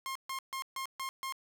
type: tone bursts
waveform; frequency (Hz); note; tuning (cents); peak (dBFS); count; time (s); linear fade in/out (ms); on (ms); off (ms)
sawtooth; 1066; C6; +32; -32; 6; 0.06-1.324; 0; 94; 140
effects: none